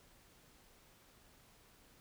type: silence
effects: pink hiss -65 dBFS RMS until 2 s